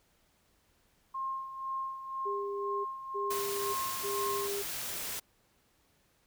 sine tone with tremolo, 1066 Hz, C6, 32 cents sharp, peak -32 dBFS, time 1.14-4.48 s, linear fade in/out 10 ms, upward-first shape sine, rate 2 Hz, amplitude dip 65%
sine tone bursts, 401.9 Hz, G4, 43 cents sharp, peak -34 dBFS, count 3, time 2.25-4.63 s, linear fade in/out 20 ms, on 600 ms, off 290 ms
white noise, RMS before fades -38 dBFS, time 3.3-5.2 s, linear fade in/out 10 ms
effects pink hiss -70 dBFS RMS until 6.26 s

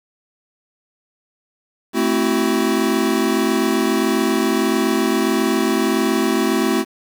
square chord, F# half-diminished seventh, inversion first, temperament equal with one note detuned, 220 / 261.6 / 329.6 / 376.9 Hz, A3 / C4 / E4 / F#4, 0 / 0 / 0 / +32 cents, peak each -22 dBFS, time 1.93-6.85 s, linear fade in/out 50 ms, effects 7-bit

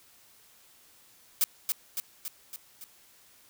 blue noise with echo, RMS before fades -24 dBFS, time 1.41-1.44 s, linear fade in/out 0 ms, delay 280 ms, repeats 5, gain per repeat -4 dB, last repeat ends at 2.84 s, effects white hiss -59 dBFS RMS until 3.49 s

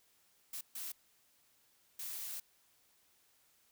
blue noise bursts at uneven times, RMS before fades -43 dBFS, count 3, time 0.53-0.61 / 0.75-0.92 / 1.99-2.4 s, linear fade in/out 5 ms, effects white hiss -71 dBFS RMS until 3.71 s

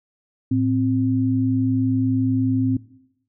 sine tone pair together, 110 / 261.6 Hz, A2 / C4, 0 / 0 cents, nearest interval octave + minor third, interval 1500 cents, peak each -21 / -18 dBFS, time 0.51-2.77 s, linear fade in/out 5 ms, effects noise-tail reverb RT60 0.8 s tail -20 dB re dry

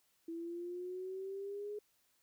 sine exponential sweep, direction up, 329.6 to 420 Hz, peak -40 dBFS, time 0.28-1.79 s, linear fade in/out 5 ms, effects white hiss -75 dBFS RMS until 2.22 s

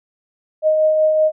sine tone with tremolo, 622.3 Hz, D#5, in tune, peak -10 dBFS, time 0.62-1.32 s, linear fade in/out 50 ms, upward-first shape triangle, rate 5.3 Hz, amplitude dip 35%, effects none

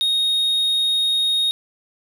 triangle tone, 3729 Hz, A#7, in tune, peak -15 dBFS, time 0.01-1.51 s, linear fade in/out 0 ms, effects none

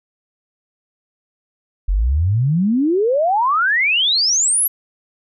sine exponential sweep, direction up, 42.44 to 11910 Hz, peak -13 dBFS, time 1.88-4.68 s, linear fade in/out 10 ms, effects none

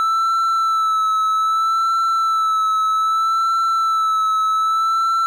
triangle tone with vibrato, 1318.5 Hz, E6, in tune, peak -13 dBFS, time 0-5.26 s, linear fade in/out 0 ms, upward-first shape sine, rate 0.63 Hz, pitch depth 28 cents each way, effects none

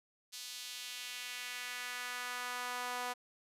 sawtooth tone with high-pass filter sweep, 246.9 Hz, B3, in tune, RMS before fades -42 dBFS, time 0.32-3.14 s, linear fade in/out 20 ms, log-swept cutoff 4300 to 820 Hz, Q 1.4, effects resampled to 32000 Hz

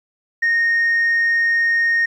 sine tone, 1852 Hz, A#6, 12 cents flat, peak -12 dBFS, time 0.42-2.06 s, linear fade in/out 10 ms, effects tanh soft clip ceiling -12 dBFS + 9-bit

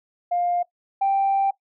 sine tone pair in turn, 704 / 785 Hz, F5 / G5, +14 / +2 cents, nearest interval major second, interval 188 cents, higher second, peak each -19 / -16 dBFS, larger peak second, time 0.31-0.63 / 1.01-1.51 s, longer second, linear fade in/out 10 ms, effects noise-tail reverb RT60 0.1 s tail -18 dB re dry + tanh soft clip ceiling -14 dBFS

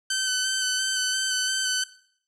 10% pulse tone with vibrato, 1527 Hz, G6, 46 cents flat, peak -14 dBFS, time 0.1-1.84 s, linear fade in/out 5 ms, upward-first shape square, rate 2.9 Hz, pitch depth 15 cents each way, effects noise-tail reverb RT60 0.6 s tail -17 dB re dry + low-pass 9000 Hz 12 dB/octave

